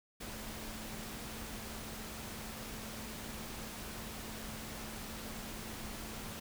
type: tone in noise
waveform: sine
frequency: 219.3 Hz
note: A3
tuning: 6 cents flat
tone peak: -50 dBFS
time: 0.2-6.4 s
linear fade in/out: 10 ms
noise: pink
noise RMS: -45 dBFS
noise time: 0.2-6.4 s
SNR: -8 dB
effects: none